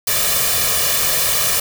white noise with comb filter, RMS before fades -17 dBFS, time 0.07-1.6 s, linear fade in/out 5 ms, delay 1.7 ms, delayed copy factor +0.75, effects none

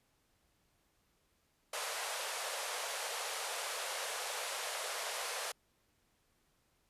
pink band-pass noise, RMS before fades -40 dBFS, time 1.73-5.52 s, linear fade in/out 5 ms, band 480 to 12000 Hz, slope 48 dB/octave, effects pink hiss -75 dBFS RMS until 6.89 s + resampled to 32000 Hz

